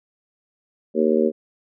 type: harmonic tone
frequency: 77.78 Hz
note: D#2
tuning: in tune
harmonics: 3 / 4 / 5 / 6 / 7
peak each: -21 / -25 / -20 / -22 / -24 dBFS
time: 0.94-1.32 s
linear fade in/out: 50 ms
effects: none